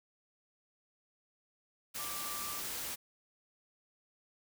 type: tone in noise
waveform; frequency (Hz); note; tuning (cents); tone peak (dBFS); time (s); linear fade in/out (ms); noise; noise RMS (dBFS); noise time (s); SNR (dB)
sine; 1174.7; D6; 0; -45; 1.98-2.61; 20; white; -40; 1.94-2.96; -8
effects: none